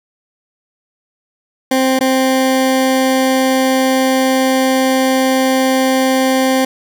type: tone with dropouts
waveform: 20% pulse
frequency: 262.2 Hz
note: C4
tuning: 4 cents sharp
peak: -6 dBFS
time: 1.71-6.65 s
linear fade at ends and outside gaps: 5 ms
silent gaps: 1.991-2.008 s
effects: none